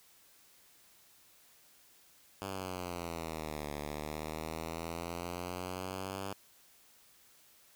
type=exponential two-way sweep; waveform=5% pulse; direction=down then up; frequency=98.3 to 73 to 98.3 Hz; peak=-27 dBFS; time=2.42-6.33 s; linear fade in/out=0 ms; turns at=3.72 s; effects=white hiss -63 dBFS RMS until 7.75 s